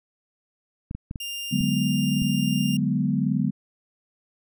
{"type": "clicks", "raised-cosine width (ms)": 5, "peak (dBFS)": -19, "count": 6, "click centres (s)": [0.911, 0.95, 1.111, 1.158, 1.61, 2.222]}
{"type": "tone", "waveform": "sawtooth", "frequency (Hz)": 2800, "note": "F7", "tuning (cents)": 4, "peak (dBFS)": -27, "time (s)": [1.2, 2.77], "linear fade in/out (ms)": 5}
{"type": "chord", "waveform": "sine", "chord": "G# half-diminished seventh", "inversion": "second", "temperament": "equal", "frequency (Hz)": [146.83, 185, 207.7, 246.9], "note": ["D3", "F#3", "G#3", "B3"], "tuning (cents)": [0, 0, 0, 0], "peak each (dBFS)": -26, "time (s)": [1.51, 3.51], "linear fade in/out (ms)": 20}
{"effects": []}